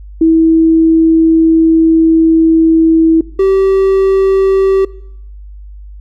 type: tone pair in turn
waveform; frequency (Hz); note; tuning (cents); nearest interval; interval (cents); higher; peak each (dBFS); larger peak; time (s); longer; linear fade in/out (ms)
sine / triangle; 324.6 / 386; E4 / G4; -27 / -27; minor third; 300; second; -4; neither; 0.21-3.21 / 3.39-4.85; first; 5
effects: noise-tail reverb RT60 0.8 s tail -21 dB re dry + added 50 Hz sine -28 dBFS peak until 6 s

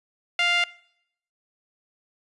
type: tone with band-pass filter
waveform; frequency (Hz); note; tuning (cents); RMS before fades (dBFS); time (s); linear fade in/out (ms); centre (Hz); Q
sawtooth; 699; F5; +1; -22; 0.39-0.64; 2; 2500; 3.3
effects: noise-tail reverb RT60 0.7 s tail -21 dB re dry + resampled to 24000 Hz

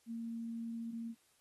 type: tone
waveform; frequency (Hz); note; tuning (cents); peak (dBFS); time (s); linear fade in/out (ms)
sine; 230; A#3; -23; -39; 0.06-1.15; 50
effects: white hiss -72 dBFS RMS until 1.4 s + AAC 32 kbps

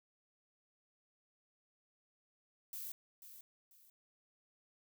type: noise with echo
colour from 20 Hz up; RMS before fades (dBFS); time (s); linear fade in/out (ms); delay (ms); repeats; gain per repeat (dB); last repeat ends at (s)
violet; -45; 2.73-2.92; 2; 490; 2; -10; 3.9
effects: none

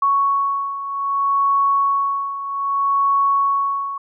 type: beating tone pair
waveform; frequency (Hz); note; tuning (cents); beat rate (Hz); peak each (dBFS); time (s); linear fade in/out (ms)
sine; 1111 / 1111.63; C#6 / C#6; +4 / +5; 0.63; -17 / -22; 0.02-3.98; 5
effects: none

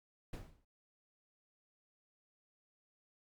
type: noise with exponential decay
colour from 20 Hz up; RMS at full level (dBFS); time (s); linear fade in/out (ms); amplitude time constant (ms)
brown; -39; 0.33-0.65; 5; 69
effects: MP3 96 kbps

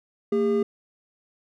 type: tone pair together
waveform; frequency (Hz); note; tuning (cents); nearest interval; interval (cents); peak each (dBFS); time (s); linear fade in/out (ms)
triangle; 227.3 / 405; A#3 / G#4; -43 / -43; minor seventh; 1000; -23 / -19; 0.32-0.63; 5
effects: none

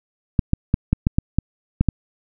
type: clicks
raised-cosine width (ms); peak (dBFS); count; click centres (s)
5; -3; 9; 0.392 / 0.534 / 0.741 / 0.93 / 1.069 / 1.185 / 1.386 / 1.81 / 1.887
effects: none

